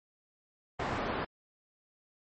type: low-pass noise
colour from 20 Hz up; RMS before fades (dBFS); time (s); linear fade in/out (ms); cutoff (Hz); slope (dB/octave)
white; -34; 0.79-1.25; 10; 1100; 12
effects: MP3 32 kbps